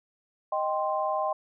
sine chord, C minor, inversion first, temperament equal, 622.3 / 784 / 1046.5 Hz, Eb5 / G5 / C6, 0 / 0 / 0 cents, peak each -29 / -30 / -30 dBFS, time 0.52-1.33 s, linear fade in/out 5 ms, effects none

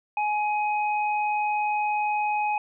sine tone pair together, 839.9 / 2517 Hz, G#5 / D#7, +19 / +19 cents, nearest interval octave + perfect fifth, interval 1900 cents, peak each -23 / -31 dBFS, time 0.17-2.58 s, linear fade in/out 2 ms, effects none

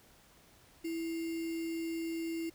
sine tone with sample-and-hold, 329.6 Hz, E4, in tune, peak -34 dBFS, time 0.84-2.5 s, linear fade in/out 10 ms, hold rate 2450 Hz, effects pink hiss -62 dBFS RMS until 2.54 s

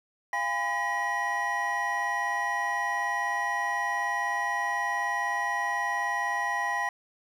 triangle tone cluster, 694 / 813 / 1008 / 1911 Hz, F5 / G#5 / B5 / A#6, -11 / -37 / +35 / +43 cents, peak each -35 / -30 / -31 / -28 dBFS, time 0.33-6.89 s, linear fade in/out 2 ms, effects 10-bit

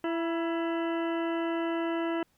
harmonic tone with a mistuned harmonic, 333.4 Hz, E4, 20 cents sharp, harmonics 1 / 2 / 3 / 4 / 5 / 6 / 8 / 9, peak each -29 / -35 / -39 / -41 / -43 / -45 / -47 / -48 dBFS, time 0.04-2.23 s, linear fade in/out 2 ms, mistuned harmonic 3, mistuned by -41 cents, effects pink hiss -70 dBFS RMS until 2.37 s

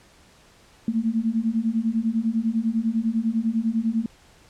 sine beating tone pair, 220 / 230 Hz, A3 / A#3, 0 / -23 cents, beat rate 10 Hz, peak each -24 / -23 dBFS, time 0.88-4.06 s, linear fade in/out 2 ms, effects pink hiss -54 dBFS RMS until 4.49 s + low-pass 9000 Hz 12 dB/octave

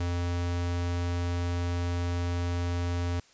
square tone, 87.31 Hz, F2, in tune, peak -28 dBFS, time 0-3.2 s, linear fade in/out 5 ms, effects white hiss -59 dBFS RMS until 3.33 s + resampled to 16000 Hz

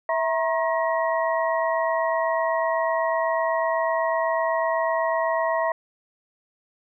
sine tone cluster, 654 / 948 / 1076 / 1900 Hz, E5 / A#5 / C6 / A#6, -14 / +29 / +48 / +33 cents, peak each -23 / -27 / -28 / -30 dBFS, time 0.09-5.72 s, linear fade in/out 2 ms, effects none

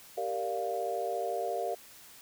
sine chord, G minor seventh, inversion none, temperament equal, 392 / 466.2 / 587.3 / 698.5 Hz, G4 / Bb4 / D5 / F5, 0 / 0 / 0 / 0 cents, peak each -38 / -36 / -37 / -34 dBFS, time 0.17-1.75 s, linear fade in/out 10 ms, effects white hiss -53 dBFS RMS until 2.21 s

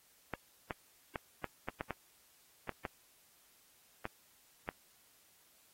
clicks, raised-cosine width 0.5 ms, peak -22 dBFS, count 11, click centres 0.337 / 0.708 / 1.158 / 1.443 / 1.686 / 1.809 / 1.907 / 2.693 / 2.852 / 4.054 / 4.689 s, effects white hiss -67 dBFS RMS until 5.73 s + AAC 48 kbps

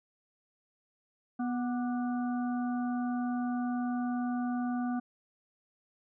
harmonic tone with a mistuned harmonic, 245.6 Hz, B3, 9 cents flat, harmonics 1 / 3 / 5 / 6, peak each -30 / -39 / -46 / -47 dBFS, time 1.39-5 s, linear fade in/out 10 ms, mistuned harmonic 5, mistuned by -58 cents, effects none

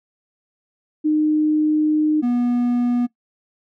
sine / triangle tone pair in turn, 306 / 242.9 Hz, D#4 / B3, -29 / -29 cents, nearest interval major third, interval 400 cents, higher first, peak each -14 dBFS, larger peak neither, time 1.04-2.22 / 2.22-3.07 s, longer first, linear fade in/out 20 ms, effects noise-tail reverb RT60 0.1 s tail -19 dB re dry

